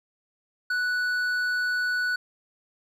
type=tone with hard clipping; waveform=sine; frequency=1480 Hz; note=F#6; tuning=in tune; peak=-25 dBFS; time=0.7-2.16 s; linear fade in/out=5 ms; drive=6 dB; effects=none